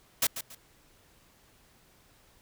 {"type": "noise with echo", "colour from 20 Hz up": "white", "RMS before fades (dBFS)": -25, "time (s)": [0.22, 0.27], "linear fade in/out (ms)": 5, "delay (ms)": 140, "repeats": 2, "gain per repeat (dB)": -11, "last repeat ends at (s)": 0.55, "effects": ["pink hiss -62 dBFS RMS until 2.41 s"]}